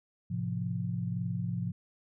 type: chord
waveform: sine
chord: F major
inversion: first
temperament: just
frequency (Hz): 109.13 / 130.96 / 174.61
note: A2 / C3 / F3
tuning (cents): -14 / +2 / 0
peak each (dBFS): -35 / -36 / -34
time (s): 0.3-1.72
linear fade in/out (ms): 10
effects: none